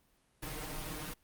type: noise with comb filter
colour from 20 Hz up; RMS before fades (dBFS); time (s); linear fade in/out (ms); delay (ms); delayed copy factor
pink; -41; 0.42-1.14; 10; 6.5; +1
effects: pink hiss -71 dBFS RMS until 1.23 s + Opus 32 kbps